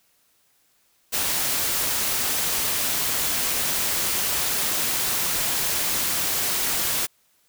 white noise, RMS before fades -24 dBFS, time 1.12-7.07 s, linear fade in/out 20 ms, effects white hiss -64 dBFS RMS until 7.48 s

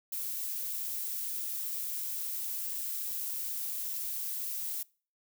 violet noise, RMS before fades -36 dBFS, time 0.12-4.83 s, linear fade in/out 5 ms, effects noise-tail reverb RT60 0.4 s tail -24 dB re dry

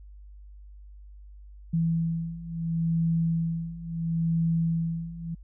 sine beating tone pair, 164.9 / 165.63 Hz, E3 / E3, +1 / +9 cents, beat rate 0.73 Hz, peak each -29 / -26 dBFS, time 1.73-5.35 s, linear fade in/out 10 ms, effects added 50 Hz sine -44 dBFS peak until 5.43 s

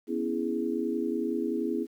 sine chord, C# minor seventh, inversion third, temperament equal, 246.9 / 277.2 / 329.6 / 415.3 Hz, B3 / C#4 / E4 / G#4, 0 / 0 / 0 / 0 cents, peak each -32 / -35 / -31 / -33 dBFS, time 0.07-1.87 s, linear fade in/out 50 ms, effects 10-bit

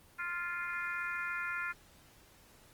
harmonic tone, 349.2 Hz, F4, in tune, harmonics 3 / 4 / 5 / 6 / 7, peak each -46 / -37 / -42 / -43 / -44 dBFS, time 0.18-1.73 s, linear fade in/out 20 ms, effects pink hiss -61 dBFS RMS until 2.73 s + Opus 24 kbps

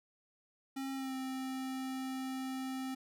square tone with pitch glide, 269.1 to 262.3 Hz, C4 to C4, +49 to +4 cents, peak -38 dBFS, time 0.76-2.95 s, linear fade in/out 10 ms, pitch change -45 cents, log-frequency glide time 0.94-1.15 s, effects none

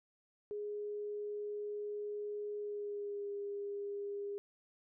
sine tone with pitch glide, 415.3 to 404.9 Hz, G#4 to G#4, 0 to -44 cents, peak -38 dBFS, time 0.51-4.38 s, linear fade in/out 0 ms, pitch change -44 cents, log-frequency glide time 2.59-3.3 s, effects none

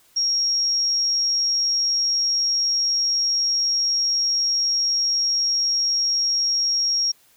sine tone, 5588 Hz, F8, in tune, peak -18 dBFS, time 0.16-7.12 s, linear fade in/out 10 ms, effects white hiss -57 dBFS RMS until 7.36 s

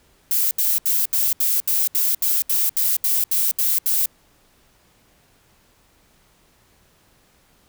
violet noise bursts, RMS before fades -19 dBFS, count 14, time 0.31-4.059 s, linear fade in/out 2 ms, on 200 ms, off 73 ms, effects pink hiss -58 dBFS RMS until 7.68 s

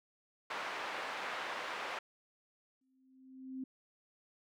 pink band-pass noise, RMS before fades -41 dBFS, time 0.5-1.99 s, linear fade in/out 5 ms, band 750 to 2400 Hz, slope 12 dB/octave
sine tone with exponential growth, 261.6 Hz, C4, in tune, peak -37 dBFS, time 2.81-3.64 s, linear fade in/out 5 ms, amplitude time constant 180 ms
effects none

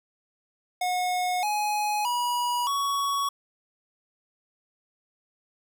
square tone with pitch steps, 726 / 838.8 / 969.1 / 1119.6 Hz, F#5 / G#5 / B5 / C#6, -33 / +17 / -33 / +17 cents, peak -25 dBFS, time 0.81-3.29 s, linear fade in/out 5 ms, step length 620 ms, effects 11-bit

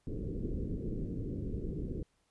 pink low-pass noise, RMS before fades -37 dBFS, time 0.07-2.03 s, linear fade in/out 2 ms, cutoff 450 Hz, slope 48 dB/octave, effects pink hiss -75 dBFS RMS until 2.3 s + resampled to 24000 Hz

